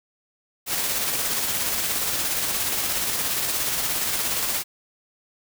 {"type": "noise with tremolo", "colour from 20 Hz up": "white", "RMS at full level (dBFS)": -24, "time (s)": [0.66, 4.64], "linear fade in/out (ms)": 50, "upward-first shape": "square", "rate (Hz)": 17, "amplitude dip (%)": 25, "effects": []}